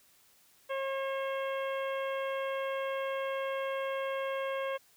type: harmonic tone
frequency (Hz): 540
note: C#5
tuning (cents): -45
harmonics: 1 / 2 / 3 / 4 / 5 / 6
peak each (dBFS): -33 / -39 / -43 / -45 / -47 / -49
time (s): 0.69-4.78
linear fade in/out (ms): 20
effects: white hiss -64 dBFS RMS until 4.96 s